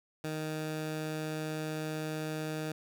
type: tone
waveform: 15% pulse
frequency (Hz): 155.56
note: D#3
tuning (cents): 0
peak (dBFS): -28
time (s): 0.24-2.72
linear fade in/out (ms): 2
effects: none